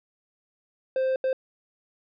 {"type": "tone bursts at uneven times", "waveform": "triangle", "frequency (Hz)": 523.3, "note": "C5", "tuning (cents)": 0, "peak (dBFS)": -20, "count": 2, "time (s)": [[0.96, 1.16], [1.24, 1.33]], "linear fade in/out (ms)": 2, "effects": ["resampled to 11025 Hz"]}